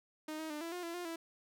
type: tone with pitch steps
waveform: sawtooth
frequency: 309.5 / 316.6 / 299.3 / 333.7 / 356.2 / 336.9 / 353.6 / 330.6 Hz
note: D#4 / D#4 / D4 / E4 / F4 / E4 / F4 / E4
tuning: -9 / +30 / +33 / +21 / +34 / +38 / +22 / +5 cents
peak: -36 dBFS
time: 0.28-1.16 s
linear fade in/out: 5 ms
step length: 110 ms
effects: none